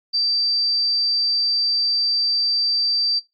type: tone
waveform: sine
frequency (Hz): 4669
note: D8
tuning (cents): -11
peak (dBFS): -17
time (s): 0.13-3.2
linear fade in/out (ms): 20
effects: noise-tail reverb RT60 0.2 s tail -19 dB re dry + AAC 64 kbps